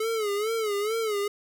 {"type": "tone with vibrato", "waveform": "square", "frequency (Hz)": 428.9, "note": "A4", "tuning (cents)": -44, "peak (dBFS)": -26, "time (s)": [0, 1.28], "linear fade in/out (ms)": 5, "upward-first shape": "sine", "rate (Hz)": 2.3, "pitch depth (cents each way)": 110, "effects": []}